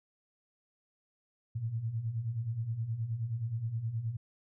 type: beating tone pair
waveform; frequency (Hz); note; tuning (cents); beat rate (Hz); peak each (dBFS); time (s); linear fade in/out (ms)
sine; 107.5 / 117; A2 / A#2; -40 / +7; 9.5; -39 / -33; 1.55-4.17; 10
effects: none